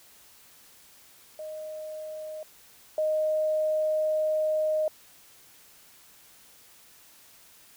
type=tone pair in turn; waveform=sine; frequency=620 / 620 Hz; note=D#5 / D#5; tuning=-6 / -6 cents; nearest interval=unison; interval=0 cents; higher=neither; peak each=-35 / -23 dBFS; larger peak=second; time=1.39-2.43 / 2.98-4.88 s; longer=second; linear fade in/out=2 ms; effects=white hiss -55 dBFS RMS until 7.76 s